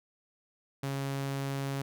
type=tone; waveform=sawtooth; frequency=137.6 Hz; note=C#3; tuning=12 cents flat; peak=-28 dBFS; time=0.83-1.82 s; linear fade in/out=5 ms; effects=none